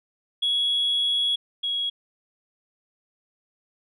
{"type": "tone pair in turn", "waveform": "sine", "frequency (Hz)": [3347, 3320], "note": ["G#7", "G#7"], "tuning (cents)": [13, -1], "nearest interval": "unison", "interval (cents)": 14, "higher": "first", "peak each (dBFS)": [-19, -23], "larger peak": "first", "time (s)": [[0.42, 1.36], [1.63, 1.9]], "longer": "first", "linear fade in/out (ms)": 10, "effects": ["tanh soft clip ceiling -17 dBFS"]}